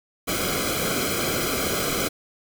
pink noise with comb filter, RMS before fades -25 dBFS, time 0.27-2.09 s, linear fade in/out 20 ms, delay 1.1 ms, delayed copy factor -0.85, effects none

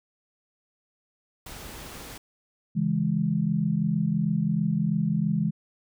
pink noise, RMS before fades -41 dBFS, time 1.46-2.18 s, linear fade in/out 5 ms
sine chord, C# minor, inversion none, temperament equal, 138.59 / 164.81 / 207.7 Hz, C#3 / E3 / G#3, 0 / 0 / 0 cents, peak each -30 / -25 / -26 dBFS, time 2.75-5.51 s, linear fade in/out 20 ms
effects none

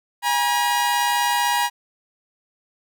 sawtooth tone pair together, 821 / 957.1 Hz, G#5 / A#5, -20 / +45 cents, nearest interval minor third, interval 265 cents, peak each -19 / -16 dBFS, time 0.22-1.7 s, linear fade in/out 50 ms, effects none

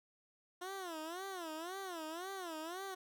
15% pulse tone with vibrato, 349.2 Hz, F4, in tune, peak -36 dBFS, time 0.61-2.95 s, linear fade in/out 10 ms, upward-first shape sine, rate 1.9 Hz, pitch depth 200 cents each way, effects none

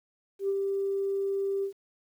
sine tone with ADSR envelope, 393.6 Hz, G4, 7 cents sharp, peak -23 dBFS, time 0.39-1.73 s, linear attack 98 ms, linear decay 43 ms, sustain -3 dB, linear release 96 ms, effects tanh soft clip ceiling -19 dBFS + 10-bit

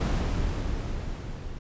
brown noise with level ramp, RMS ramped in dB -23 to -38 dBFS, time 0-1.59 s, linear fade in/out 10 ms, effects resampled to 16000 Hz

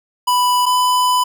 square tone pair in turn, 990 / 998.6 Hz, B5 / B5, +4 / +19 cents, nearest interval unison, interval 15 cents, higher second, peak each -13 / -13 dBFS, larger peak neither, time 0.27-0.66 / 0.66-1.24 s, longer second, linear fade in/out 10 ms, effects none

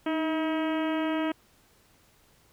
harmonic tone with a mistuned harmonic, 319.8 Hz, D#4, 48 cents sharp, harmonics 1 / 2 / 3 / 4 / 5 / 6 / 7 / 8 / 9 / 10, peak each -27 / -33 / -37 / -39 / -41 / -43 / -44 / -45 / -46 / -47 dBFS, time 0.06-1.32 s, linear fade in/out 5 ms, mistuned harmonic 1, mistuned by -45 cents, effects pink hiss -62 dBFS RMS until 2.52 s

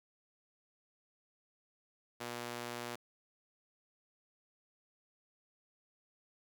sawtooth tone with high-pass filter, 120 Hz, B2, 49 cents flat, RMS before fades -43 dBFS, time 2.2-2.96 s, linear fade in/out 10 ms, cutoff 340 Hz, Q 0.51, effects none

